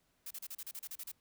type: noise bursts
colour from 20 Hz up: blue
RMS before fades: -44 dBFS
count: 11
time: 0.26-1.117 s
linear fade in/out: 5 ms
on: 47 ms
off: 34 ms
effects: pink hiss -75 dBFS RMS until 1.2 s